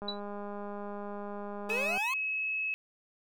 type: click train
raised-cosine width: 1 ms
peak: -28 dBFS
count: 400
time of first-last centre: 0.02-1.976 s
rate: 204 Hz
type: tone with exponential decay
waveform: sine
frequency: 3949 Hz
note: B7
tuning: 1 cent flat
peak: -29 dBFS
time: 0.08-0.2 s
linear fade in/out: 5 ms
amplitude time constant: 25 ms
type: exponential sweep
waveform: 40% pulse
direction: up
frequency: 415.3 to 1108.7 Hz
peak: -33 dBFS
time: 1.69-2.14 s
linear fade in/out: 5 ms
type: tone with pitch glide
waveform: sine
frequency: 2560 to 2579 Hz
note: D#7 to E7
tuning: +49 to -39 cents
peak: -30 dBFS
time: 1.7-2.74 s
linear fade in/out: 0 ms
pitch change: +12 cents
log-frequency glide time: 2.01-2.47 s
effects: none